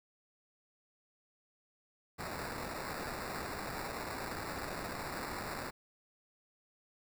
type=noise with sample-and-hold; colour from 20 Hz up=violet; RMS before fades=-41 dBFS; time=2.18-5.71 s; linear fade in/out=20 ms; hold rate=3150 Hz; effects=none